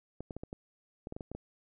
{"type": "clicks", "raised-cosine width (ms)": 2, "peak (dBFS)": -27, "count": 11, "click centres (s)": [0.206, 0.308, 0.366, 0.435, 0.529, 1.071, 1.124, 1.165, 1.208, 1.316, 1.35], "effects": []}